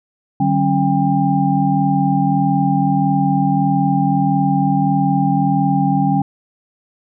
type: tone cluster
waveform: sine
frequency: 148.8 / 190.4 / 274.3 / 798 Hz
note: D3 / F#3 / C#4 / G5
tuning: +23 / +50 / -18 / +31 cents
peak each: -18 dBFS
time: 0.4-6.22 s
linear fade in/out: 5 ms
effects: none